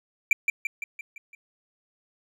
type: tone with echo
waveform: triangle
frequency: 2350 Hz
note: D7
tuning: 1 cent sharp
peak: -13 dBFS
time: 0.31-0.33 s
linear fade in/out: 2 ms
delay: 170 ms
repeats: 6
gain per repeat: -5 dB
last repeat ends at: 1.35 s
effects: none